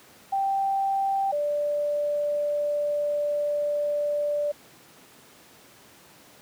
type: tone pair in turn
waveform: sine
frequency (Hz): 783 / 586.6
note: G5 / D5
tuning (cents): -2 / -2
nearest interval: perfect fourth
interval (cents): 500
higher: first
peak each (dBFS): -22 / -23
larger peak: first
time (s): 0.32-1.32 / 1.32-4.52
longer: second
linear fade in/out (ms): 10
effects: pink hiss -52 dBFS RMS until 6.41 s + high-pass 150 Hz 12 dB/octave